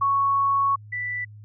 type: tone pair in turn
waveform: sine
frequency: 1108.7 / 1975.5 Hz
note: C#6 / B6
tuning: 0 / 0 cents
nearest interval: minor seventh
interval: 1000 cents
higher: second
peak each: -18 / -26 dBFS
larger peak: first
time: 0.01-0.76 / 0.92-1.25 s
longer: first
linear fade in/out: 10 ms
effects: added 105 Hz sine -41 dBFS peak until 1.44 s